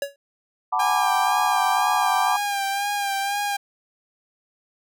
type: tone with exponential decay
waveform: square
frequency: 562 Hz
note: C#5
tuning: 24 cents sharp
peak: -21 dBFS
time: 0.02-0.16 s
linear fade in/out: 2 ms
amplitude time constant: 29 ms
type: chord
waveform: sine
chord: B minor seventh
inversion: second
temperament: equal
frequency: 740 / 880 / 987.8 / 1174.7 Hz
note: F#5 / A5 / B5 / D6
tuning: 0 / 0 / 0 / 0 cents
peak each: -25 dBFS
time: 0.72-2.37 s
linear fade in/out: 10 ms
type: tone with vibrato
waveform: sawtooth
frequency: 802 Hz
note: G5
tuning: 39 cents sharp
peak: -19 dBFS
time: 0.79-3.57 s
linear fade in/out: 10 ms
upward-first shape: sine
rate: 2 Hz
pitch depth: 37 cents each way
effects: none